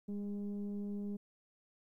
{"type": "tone with frequency modulation", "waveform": "sine", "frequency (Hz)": 202.8, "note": "G#3", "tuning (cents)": -41, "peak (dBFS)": -36, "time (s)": [0.08, 1.17], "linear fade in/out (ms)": 10, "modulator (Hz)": 206, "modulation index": 0.56, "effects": ["tanh soft clip ceiling -33 dBFS", "13-bit"]}